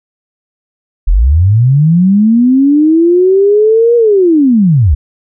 sine linear two-way sweep, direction up then down, 35.4 to 478.8 to 60.3 Hz, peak -4 dBFS, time 1.07-4.95 s, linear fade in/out 10 ms, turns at 3.96 s, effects none

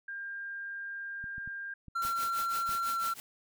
sine tone, 1601 Hz, G6, 36 cents sharp, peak -37 dBFS, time 0.08-1.74 s, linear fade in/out 5 ms
clicks, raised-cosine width 5 ms, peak -36 dBFS, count 6, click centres 1.241 / 1.381 / 1.476 / 1.883 / 2.051 / 2.692 s
triangle tone with pitch glide, 1365 to 1356.4 Hz, F6 to E6, -40 to +49 cents, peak -28 dBFS, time 1.95-3.14 s, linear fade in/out 10 ms, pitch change -11 cents, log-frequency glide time 2.88-2.99 s
white noise with tremolo, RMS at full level -39 dBFS, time 2.02-3.2 s, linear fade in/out 0 ms, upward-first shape triangle, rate 6 Hz, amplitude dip 95%
effects none

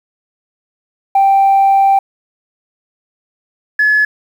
sine tone pair in turn, 784 / 1707.9 Hz, G5 / G#6, 0 / +48 cents, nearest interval octave + minor second, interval 1348 cents, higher second, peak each -5 / -7 dBFS, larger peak first, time 1.15-1.99 / 3.79-4.05 s, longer first, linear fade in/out 5 ms, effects tanh soft clip ceiling -4 dBFS + 7-bit

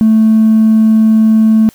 sine tone with hard clipping, 220 Hz, A3, in tune, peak -5 dBFS, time 0.01-1.69 s, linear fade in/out 0 ms, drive 1 dB, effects white hiss -44 dBFS RMS until 1.74 s

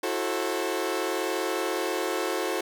sawtooth chord, F# half-diminished seventh, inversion third, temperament equal with one note detuned, 329.6 / 370 / 440 / 534.2 Hz, E4 / F#4 / A4 / C5, 0 / 0 / 0 / +36 cents, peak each -29 / -27 / -28 / -29 dBFS, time 0.03-2.61 s, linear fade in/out 5 ms, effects none

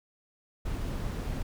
brown noise, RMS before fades -33 dBFS, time 0.65-1.43 s, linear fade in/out 10 ms, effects none

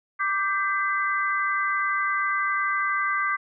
sine chord, G major, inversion second, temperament equal with one note detuned, 1174.7 / 1568 / 2022 Hz, D6 / G6 / B6, 0 / 0 / +40 cents, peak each -25 / -27 / -28 dBFS, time 0.19-3.37 s, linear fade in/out 20 ms, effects none

